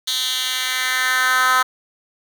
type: tone with high-pass filter sweep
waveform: 10% pulse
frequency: 256.4 Hz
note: C4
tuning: 35 cents flat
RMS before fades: -19 dBFS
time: 0.07-1.63 s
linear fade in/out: 10 ms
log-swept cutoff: 3700 to 1200 Hz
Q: 2.7
effects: none